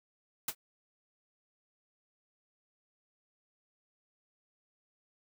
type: noise with exponential decay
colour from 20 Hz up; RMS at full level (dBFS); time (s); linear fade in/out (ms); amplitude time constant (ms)
white; -27; 0.48-0.55; 5; 15
effects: none